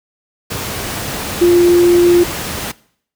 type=tone in noise; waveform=sine; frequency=349.2 Hz; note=F4; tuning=in tune; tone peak=-6 dBFS; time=1.41-2.24 s; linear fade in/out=10 ms; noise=pink; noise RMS=-22 dBFS; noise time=0.5-2.72 s; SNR=+13 dB; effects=noise-tail reverb RT60 0.6 s tail -21 dB re dry + high-pass 60 Hz 12 dB/octave